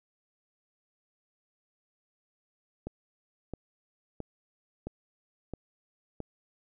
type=click train; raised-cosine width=2 ms; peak=-23 dBFS; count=6; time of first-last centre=2.87-6.203 s; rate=1.5 Hz; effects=none